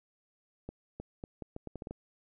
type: accelerating click train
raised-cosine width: 2 ms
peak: -27 dBFS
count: 10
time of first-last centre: 0.69-1.91 s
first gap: 310 ms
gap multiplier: 0.77
effects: none